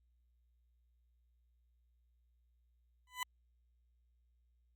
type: tone with exponential growth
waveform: 20% pulse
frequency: 1001 Hz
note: B5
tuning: 23 cents sharp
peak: -28 dBFS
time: 3.07-3.23 s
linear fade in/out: 2 ms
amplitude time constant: 34 ms
effects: added 60 Hz sine -70 dBFS peak until 4.75 s + Opus 48 kbps